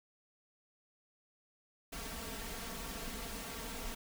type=noise with comb filter; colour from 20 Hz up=pink; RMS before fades=-43 dBFS; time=1.92-3.95 s; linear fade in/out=10 ms; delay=4.4 ms; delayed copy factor=+0.9; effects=none